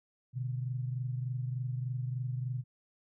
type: tone pair together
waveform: sine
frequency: 123.47 / 146.83 Hz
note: B2 / D3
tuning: 0 / 0 cents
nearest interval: minor third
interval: 300 cents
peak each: -33 / -40 dBFS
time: 0.33-2.64 s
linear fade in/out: 50 ms
effects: none